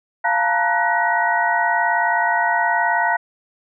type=tone cluster; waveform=sine; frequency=695 / 887 / 946 / 1486 / 1902 Hz; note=F5 / A5 / A#5 / F#6 / A#6; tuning=-9 / +14 / +25 / +7 / +34 cents; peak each=-22 dBFS; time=0.24-3.17 s; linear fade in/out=10 ms; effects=none